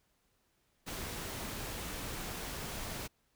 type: noise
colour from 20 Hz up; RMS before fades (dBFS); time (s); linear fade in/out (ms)
pink; -41; 0.86-3.08; 20
effects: pink hiss -75 dBFS RMS until 3.35 s